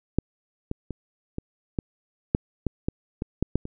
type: clicks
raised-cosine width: 3 ms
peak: -7 / -15 / -19 / -17 / -12 / -6 / -11 / -11 / -15 / -9 / -8 / -22 dBFS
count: 12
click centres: 0.186 / 0.714 / 0.907 / 1.384 / 1.788 / 2.349 / 2.667 / 2.885 / 3.221 / 3.426 / 3.556 / 3.654 s
effects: none